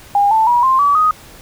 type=tone with pitch steps; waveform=sine; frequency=810 / 883.3 / 963.3 / 1050.4 / 1145.5 / 1249.2 Hz; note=G#5 / A5 / B5 / C6 / D6 / D#6; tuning=-43 / +6 / -43 / +6 / -44 / +7 cents; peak=-9 dBFS; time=0.15-1.11 s; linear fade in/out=2 ms; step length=160 ms; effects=pink hiss -40 dBFS RMS until 1.41 s